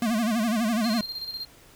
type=tone with vibrato; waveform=square; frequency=224.5 Hz; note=A3; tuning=35 cents sharp; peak=-23 dBFS; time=0.02-1.01 s; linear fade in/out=2 ms; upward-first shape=sine; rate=12 Hz; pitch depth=130 cents each way
type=tone with tremolo; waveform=triangle; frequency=4191 Hz; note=C8; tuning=2 cents sharp; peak=-29 dBFS; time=0.84-1.45 s; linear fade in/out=2 ms; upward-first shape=square; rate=16 Hz; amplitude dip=55%
effects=pink hiss -53 dBFS RMS until 1.75 s